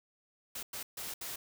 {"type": "noise bursts at uneven times", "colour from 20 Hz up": "white", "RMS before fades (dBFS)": -41, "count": 4, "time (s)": [[0.55, 0.63], [0.73, 0.83], [0.97, 1.14], [1.21, 1.36]], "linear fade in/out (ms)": 5, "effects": []}